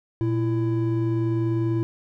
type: tone pair together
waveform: triangle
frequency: 117.73 / 333 Hz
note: A#2 / E4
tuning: +18 / +18 cents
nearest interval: octave + tritone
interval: 1800 cents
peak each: -21 / -22 dBFS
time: 0.21-1.83 s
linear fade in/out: 0 ms
effects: none